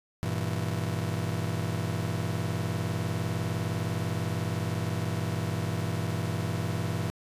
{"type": "chord", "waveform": "40% pulse", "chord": "E diminished", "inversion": "first", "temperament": "just", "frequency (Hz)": [98.89, 118.67, 164.81], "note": ["G2", "Bb2", "E3"], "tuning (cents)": [16, 31, 0], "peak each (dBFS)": [-32, -32, -32], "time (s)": [0.23, 7.1], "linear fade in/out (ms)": 0, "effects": ["resampled to 32000 Hz"]}